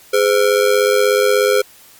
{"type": "ring-modulated tone", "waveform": "square", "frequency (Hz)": 463.5, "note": "A#4", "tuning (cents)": -10, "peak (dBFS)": -9, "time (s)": [0.13, 1.62], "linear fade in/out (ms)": 10, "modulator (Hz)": 48.3, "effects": ["white hiss -45 dBFS RMS until 1.99 s", "Opus 48 kbps"]}